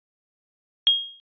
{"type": "tone with exponential decay", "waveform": "sine", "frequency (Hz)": 3258, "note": "G#7", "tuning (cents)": -34, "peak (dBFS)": -11, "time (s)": [0.87, 1.2], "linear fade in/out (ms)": 0, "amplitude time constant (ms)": 70, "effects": ["resampled to 11025 Hz"]}